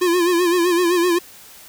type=tone with vibrato; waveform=square; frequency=350.1 Hz; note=F4; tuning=4 cents sharp; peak=-15 dBFS; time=0.01-1.19 s; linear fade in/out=10 ms; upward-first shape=sine; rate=7.8 Hz; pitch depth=73 cents each way; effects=white hiss -43 dBFS RMS until 1.68 s